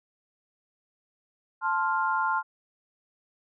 sine chord, F major, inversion first, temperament equal with one note detuned, 880 / 1049.5 / 1396.9 Hz, A5 / C6 / F6, 0 / +5 / 0 cents, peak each -28 dBFS, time 1.61-2.43 s, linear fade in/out 50 ms, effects none

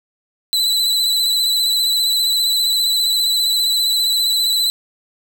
40% pulse tone with vibrato, 3987 Hz, B7, 16 cents sharp, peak -13 dBFS, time 0.53-4.7 s, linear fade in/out 0 ms, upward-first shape triangle, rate 15 Hz, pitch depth 44 cents each way, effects none

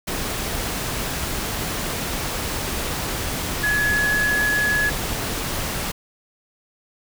sine tone in noise, 1691 Hz, G#6, 31 cents sharp, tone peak -18 dBFS, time 3.63-4.9 s, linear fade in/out 10 ms, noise pink, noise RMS -26 dBFS, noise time 0.07-5.92 s, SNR +5 dB, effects none

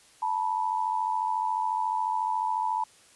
sine tone pair together, 880 / 974.1 Hz, A5 / B5, 0 / -24 cents, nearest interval major second, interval 176 cents, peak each -28 dBFS, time 0.22-2.84 s, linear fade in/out 5 ms, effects white hiss -57 dBFS RMS until 3.15 s + resampled to 24000 Hz

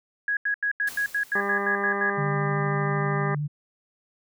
sine tone bursts, 1661.2 Hz, G#6, in tune, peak -22 dBFS, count 11, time 0.28-2.099 s, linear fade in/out 2 ms, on 89 ms, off 84 ms
white noise with exponential decay, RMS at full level -38 dBFS, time 0.87-2.12 s, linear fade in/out 5 ms, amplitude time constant 270 ms
harmonic tone, 200 Hz, G3, 35 cents sharp, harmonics 1 / 2 / 3 / 4 / 5 / 6 / 8 / 9 / 10, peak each -34 / -30 / -37 / -34 / -37 / -31 / -36 / -35 / -38 dBFS, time 1.35-3.35 s, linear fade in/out 5 ms
sine tone with vibrato, 147.4 Hz, D3, 7 cents sharp, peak -25 dBFS, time 2.17-3.48 s, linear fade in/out 20 ms, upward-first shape square, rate 13 Hz, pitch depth 24 cents each way
effects none

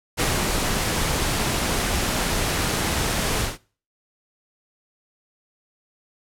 pink noise with ADSR envelope, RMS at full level -21 dBFS, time 0.17-3.58 s, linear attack 31 ms, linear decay 200 ms, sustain -2 dB, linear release 170 ms, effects noise-tail reverb RT60 0.4 s tail -22 dB re dry + low-pass 12000 Hz 12 dB/octave

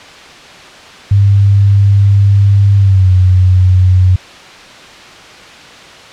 sine tone with pitch glide, 100 to 92.23 Hz, G2 to F#2, +35 to -5 cents, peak -4 dBFS, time 1.11-4.16 s, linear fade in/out 5 ms, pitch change -140 cents, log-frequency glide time 2.77-3.11 s, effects white hiss -33 dBFS RMS until 6.12 s + low-pass 4000 Hz 12 dB/octave

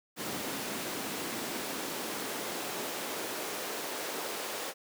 pink noise with high-pass filter sweep, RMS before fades -37 dBFS, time 0.16-4.74 s, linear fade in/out 50 ms, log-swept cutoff 220 to 450 Hz, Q 1.3, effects none

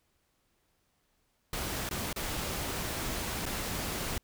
pink noise with dropouts, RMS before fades -35 dBFS, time 1.53-4.18 s, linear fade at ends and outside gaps 2 ms, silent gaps 1.891-1.91 / 2.129-2.161 / 3.456-3.462 s, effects pink hiss -74 dBFS RMS until 4.23 s

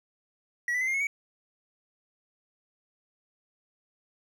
triangle tone with pitch steps, 1925 / 1987.1 / 2051 / 2117 / 2186 / 2256 Hz, B6 / B6 / C7 / C7 / C#7 / C#7, -45 / +10 / -35 / +20 / -25 / +30 cents, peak -24 dBFS, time 0.68-1.07 s, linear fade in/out 2 ms, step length 65 ms, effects none

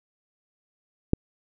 click, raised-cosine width 3 ms, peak -6 dBFS, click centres 1.134 s, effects none

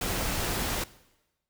pink noise, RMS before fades -30 dBFS, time 0.01-0.84 s, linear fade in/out 5 ms, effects noise-tail reverb RT60 1.0 s tail -19 dB re dry

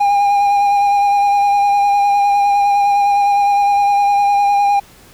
triangle tone with vibrato, 809 Hz, G#5, 46 cents flat, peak -8 dBFS, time 0-4.8 s, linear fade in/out 10 ms, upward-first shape sine, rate 9.8 Hz, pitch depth 19 cents each way, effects pink hiss -44 dBFS RMS until 5.13 s

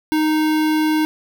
square tone with notch filter, 310 Hz, D#4, 6 cents flat, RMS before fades -17 dBFS, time 0.12-1.05 s, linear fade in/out 0 ms, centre 7200 Hz, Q 1.3, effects none

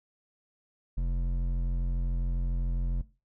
sine tone with hard clipping, 43.65 Hz, F1, in tune, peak -28 dBFS, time 0.97-3.02 s, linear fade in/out 10 ms, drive 9 dB, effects noise-tail reverb RT60 0.3 s tail -18 dB re dry

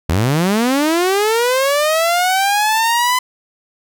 sawtooth linear sweep, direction up, 73.42 to 1015 Hz, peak -9 dBFS, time 0.09-3.19 s, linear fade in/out 5 ms, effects none

